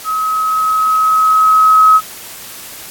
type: tone with level ramp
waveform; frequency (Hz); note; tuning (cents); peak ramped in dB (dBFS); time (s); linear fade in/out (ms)
sine; 1277; D#6; +45; -14 to -3; 0.04-2.01; 50
effects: white hiss -31 dBFS RMS until 2.9 s + AAC 64 kbps